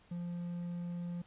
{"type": "tone", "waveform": "triangle", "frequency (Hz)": 174, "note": "F3", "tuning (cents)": -6, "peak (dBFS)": -35, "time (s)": [0.11, 1.22], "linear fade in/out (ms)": 5, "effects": ["pink hiss -65 dBFS RMS until 1.26 s", "resampled to 8000 Hz"]}